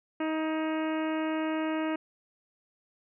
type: harmonic tone with a mistuned harmonic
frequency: 314.8 Hz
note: D#4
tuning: 20 cents sharp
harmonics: 1 / 2 / 3 / 4 / 5 / 6 / 7 / 8 / 9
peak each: -29 / -35 / -39 / -41 / -43 / -45 / -46 / -47 / -48 dBFS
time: 0.2-1.96 s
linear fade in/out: 5 ms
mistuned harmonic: 5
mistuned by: +15 cents
effects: none